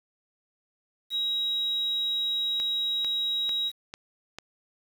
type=tone; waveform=sine; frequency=3825 Hz; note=A#7; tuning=44 cents sharp; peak=-25 dBFS; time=1.1-3.72 s; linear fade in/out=50 ms
type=click train; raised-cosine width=0.2 ms; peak=-20 dBFS; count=5; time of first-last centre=2.6-4.386 s; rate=2.24 Hz
effects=8-bit